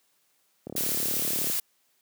click train, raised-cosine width 2 ms, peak -22 dBFS, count 31, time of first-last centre 0.67-1.499 s, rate 36.2 Hz
blue noise, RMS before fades -28 dBFS, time 0.76-1.6 s, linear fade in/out 5 ms
effects white hiss -69 dBFS RMS until 2.01 s + high-pass 150 Hz 12 dB/octave

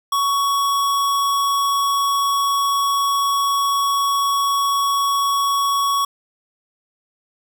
square tone, 1118 Hz, C#6, 14 cents sharp, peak -17 dBFS, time 0.12-6.05 s, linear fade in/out 5 ms, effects none

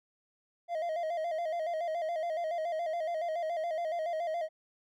triangle tone with vibrato, 659.3 Hz, E5, in tune, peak -29 dBFS, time 0.68-4.49 s, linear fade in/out 50 ms, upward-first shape square, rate 7.1 Hz, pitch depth 79 cents each way, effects none

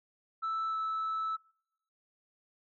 sine tone with pitch glide, 1318.5 to 1309.4 Hz, E6 to E6, 0 to -12 cents, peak -29 dBFS, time 0.42-1.37 s, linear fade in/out 20 ms, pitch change -12 cents, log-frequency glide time 0.68-0.76 s, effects noise-tail reverb RT60 0.8 s tail -25 dB re dry + tanh soft clip ceiling -29 dBFS

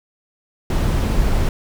brown noise, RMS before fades -17 dBFS, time 0.7-1.49 s, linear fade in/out 2 ms, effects none

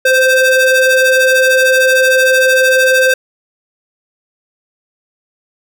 square ring-modulated tone, 523.3 Hz, C5, in tune, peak -5 dBFS, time 0.05-3.14 s, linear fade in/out 5 ms, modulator 1040 Hz, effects none

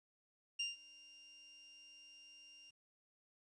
30% pulse tone with ADSR envelope, 2794 Hz, F7, in tune, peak -33 dBFS, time 0.59-2.71 s, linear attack 10 ms, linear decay 160 ms, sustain -22 dB, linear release 14 ms, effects resampled to 22050 Hz + 12-bit

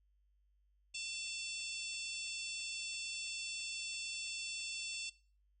harmonic tone with a mistuned harmonic, 897 Hz, A5, 33 cents sharp, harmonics 3 / 4 / 5 / 6 / 7 / 8 / 9, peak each -44 / -49 / -49 / -50 / -55 / -51 / -50 dBFS, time 0.94-5.1 s, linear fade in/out 10 ms, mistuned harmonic 4, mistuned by -52 cents, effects noise-tail reverb RT60 0.4 s tail -20 dB re dry + added 50 Hz sine -70 dBFS peak until 5.6 s

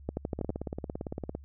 two click trains, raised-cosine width 2 ms, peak -18 / -21 dBFS, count 6 / 18, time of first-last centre 0.09-0.493 / 0.39-1.35 s, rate 12.4 / 17.7 Hz, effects added 70 Hz sine -47 dBFS peak until 1.44 s

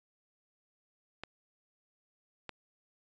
clicks, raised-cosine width 0.3 ms, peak -24 dBFS, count 2, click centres 1.236 / 2.493 s, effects resampled to 16000 Hz

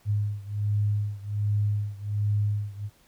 sine beating tone pair, 103.2 / 104.5 Hz, G#2 / G#2, -10 / +11 cents, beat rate 1.3 Hz, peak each -26 / -28 dBFS, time 0.05-2.9 s, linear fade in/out 50 ms, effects pink hiss -61 dBFS RMS until 3.07 s

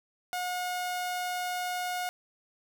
sawtooth tone, 722 Hz, F#5, 43 cents flat, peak -27 dBFS, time 0.33-2.09 s, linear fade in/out 0 ms, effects none

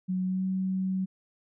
sine tone with pitch glide, 185 to 188.45 Hz, F#3 to F#3, 0 to +32 cents, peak -26 dBFS, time 0.08-1.06 s, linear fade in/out 20 ms, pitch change +32 cents, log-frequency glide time 0.24-0.44 s, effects none

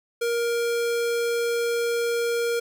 square tone, 469.8 Hz, A#4, 13 cents sharp, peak -23 dBFS, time 0.21-2.6 s, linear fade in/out 10 ms, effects none

